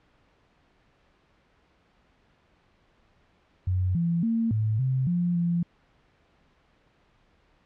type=tone with pitch steps; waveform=sine; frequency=91.9 / 169.5 / 227.8 / 108.7 / 130.7 / 175.1 / 171.9 Hz; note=F#2 / E3 / A#3 / A2 / C3 / F3 / F3; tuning=-11 / +49 / -40 / -21 / -1 / +5 / -27 cents; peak=-22 dBFS; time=3.67-5.63 s; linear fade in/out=5 ms; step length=280 ms; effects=pink hiss -64 dBFS RMS until 7.65 s + low-pass 3000 Hz 12 dB/octave